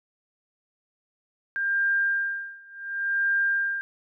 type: tone with tremolo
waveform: sine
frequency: 1597 Hz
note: G6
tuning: 32 cents sharp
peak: -20 dBFS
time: 1.56-3.81 s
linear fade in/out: 0 ms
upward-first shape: sine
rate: 0.69 Hz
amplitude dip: 95%
effects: none